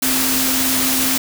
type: tone in noise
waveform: sine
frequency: 261.6 Hz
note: C4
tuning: in tune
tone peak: -22 dBFS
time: 0.02-1.18 s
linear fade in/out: 5 ms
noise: white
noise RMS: -18 dBFS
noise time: 0.02-1.18 s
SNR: -7 dB
effects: none